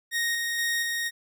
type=tone with tremolo; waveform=sawtooth; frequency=1864.7 Hz; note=A#6; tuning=in tune; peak=-21 dBFS; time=0.11-1.11 s; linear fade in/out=50 ms; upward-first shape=square; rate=2.1 Hz; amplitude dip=25%; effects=none